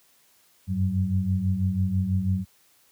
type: tone cluster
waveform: sine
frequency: 91.1 / 97.2 / 188.3 Hz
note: F#2 / G2 / F#3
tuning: -26 / -14 / +31 cents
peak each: -26 / -25 / -26 dBFS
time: 0.67-2.45 s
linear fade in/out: 50 ms
effects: white hiss -61 dBFS RMS until 2.91 s + high-pass 60 Hz 12 dB/octave